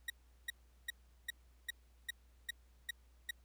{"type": "tone bursts", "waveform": "30% pulse", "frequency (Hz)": 1898, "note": "A#6", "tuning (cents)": 31, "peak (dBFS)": -34, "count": 9, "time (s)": [0.08, 3.309], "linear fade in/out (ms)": 5, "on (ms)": 21, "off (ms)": 380, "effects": ["added 60 Hz sine -63 dBFS peak until 3.44 s", "pink hiss -75 dBFS RMS until 3.44 s"]}